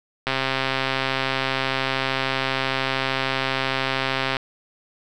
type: click train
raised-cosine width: 0.3 ms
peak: -6 dBFS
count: 546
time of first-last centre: 0.27-4.368 s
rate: 133 Hz
effects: none